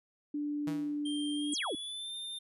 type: tone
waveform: sine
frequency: 293.7 Hz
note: D4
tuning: in tune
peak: -32 dBFS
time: 0.34-1.54 s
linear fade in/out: 5 ms
type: tone with exponential decay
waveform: sawtooth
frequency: 160.6 Hz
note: E3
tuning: 45 cents flat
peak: -32 dBFS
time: 0.67-1.07 s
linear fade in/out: 5 ms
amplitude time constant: 86 ms
type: tone with pitch glide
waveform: square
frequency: 3176 to 3606 Hz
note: G7 to A7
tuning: +22 to +42 cents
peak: -39 dBFS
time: 1.05-2.39 s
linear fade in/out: 10 ms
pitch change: +220 cents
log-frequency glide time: 1.34-2.13 s
type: exponential sweep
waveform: sine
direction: down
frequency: 9956 to 261.6 Hz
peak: -33 dBFS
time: 1.52-1.75 s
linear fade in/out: 2 ms
effects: resampled to 32000 Hz